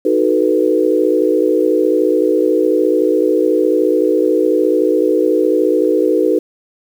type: chord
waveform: sine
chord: B dominant seventh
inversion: first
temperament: equal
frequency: 311.1 / 370 / 440 / 493.9 Hz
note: D#4 / F#4 / A4 / B4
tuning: 0 / 0 / 0 / 0 cents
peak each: -16 dBFS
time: 0.05-6.39 s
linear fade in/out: 5 ms
effects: 7-bit